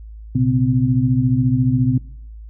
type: tone cluster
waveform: sine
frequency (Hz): 119.5 / 133.8 / 256.1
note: A#2 / C3 / C4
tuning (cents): +43 / +39 / -37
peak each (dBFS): -18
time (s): 0.35-1.98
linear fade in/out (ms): 5
effects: noise-tail reverb RT60 0.6 s tail -19 dB re dry + added 54 Hz sine -33 dBFS peak until 2.49 s